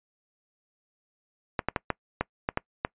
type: clicks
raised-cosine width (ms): 0.5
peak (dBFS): -10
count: 8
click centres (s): 1.592 / 1.686 / 1.762 / 1.903 / 2.21 / 2.489 / 2.574 / 2.849
effects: noise-tail reverb RT60 0.1 s tail -24 dB re dry + resampled to 8000 Hz